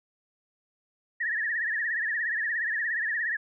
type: tone with vibrato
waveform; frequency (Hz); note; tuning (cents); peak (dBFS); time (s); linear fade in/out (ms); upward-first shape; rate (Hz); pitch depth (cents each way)
sine; 1797; A6; +36; -26; 1.2-3.37; 10; triangle; 17; 140
effects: none